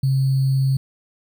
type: tone with sample-and-hold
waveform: sine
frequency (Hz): 134.1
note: C3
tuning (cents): +43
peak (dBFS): -15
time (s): 0.03-0.77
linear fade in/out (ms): 5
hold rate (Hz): 4410
effects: none